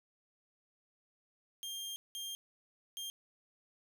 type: tone bursts at uneven times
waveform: sawtooth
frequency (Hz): 3201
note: G7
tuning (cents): +36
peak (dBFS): -37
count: 3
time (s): 1.63-1.96 / 2.15-2.35 / 2.97-3.1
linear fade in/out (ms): 0
effects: none

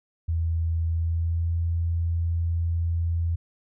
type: tone with pitch glide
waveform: sine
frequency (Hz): 82.41 to 84.09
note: E2 to E2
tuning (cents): 0 to +35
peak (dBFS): -22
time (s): 0.28-3.36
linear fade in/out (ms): 10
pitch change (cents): +35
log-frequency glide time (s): 0.87-1.54
effects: none

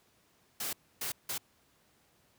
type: noise bursts at uneven times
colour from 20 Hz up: white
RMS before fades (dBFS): -36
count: 3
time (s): 0.6-0.73 / 1.01-1.12 / 1.29-1.38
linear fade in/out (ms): 5
effects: pink hiss -68 dBFS RMS until 2.38 s + high-pass 80 Hz 12 dB/octave

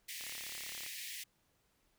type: high-pass noise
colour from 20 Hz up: pink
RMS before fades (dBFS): -45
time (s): 0.08-1.24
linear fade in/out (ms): 10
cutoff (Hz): 1800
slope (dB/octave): 96
type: click train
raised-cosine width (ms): 0.3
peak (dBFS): -35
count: 24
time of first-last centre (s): 0.21-0.863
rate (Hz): 35.2
effects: pink hiss -75 dBFS RMS until 1.98 s

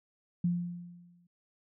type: tone with exponential decay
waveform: sine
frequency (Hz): 174.61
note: F3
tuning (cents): 0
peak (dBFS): -24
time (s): 0.44-1.27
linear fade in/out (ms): 5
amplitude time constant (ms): 180
effects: none

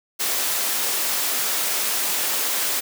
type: high-pass noise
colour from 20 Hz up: white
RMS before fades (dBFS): -23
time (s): 0.19-2.81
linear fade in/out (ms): 20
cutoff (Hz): 290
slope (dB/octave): 12
effects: none

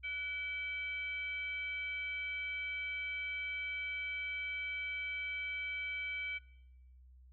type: tone with frequency modulation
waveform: sine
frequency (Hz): 2300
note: D7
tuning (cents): -37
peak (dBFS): -37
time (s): 0.03-6.39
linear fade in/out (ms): 20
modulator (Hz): 821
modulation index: 0.5
effects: noise-tail reverb RT60 0.9 s tail -23 dB re dry + added 63 Hz sine -56 dBFS peak until 7.32 s

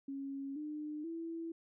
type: tone with pitch steps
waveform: sine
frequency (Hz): 274.9 / 301.5 / 330.7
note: C#4 / D4 / E4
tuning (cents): -14 / +46 / +6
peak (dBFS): -39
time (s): 0.08-1.52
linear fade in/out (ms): 5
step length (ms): 480
effects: none

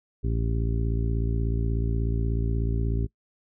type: harmonic tone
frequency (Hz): 56.5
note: A1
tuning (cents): +47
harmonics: 1 / 2 / 3 / 4 / 5 / 6 / 7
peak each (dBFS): -25 / -28 / -36 / -37 / -37 / -43 / -38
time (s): 0.23-3.07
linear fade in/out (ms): 20
effects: noise-tail reverb RT60 0.1 s tail -22 dB re dry

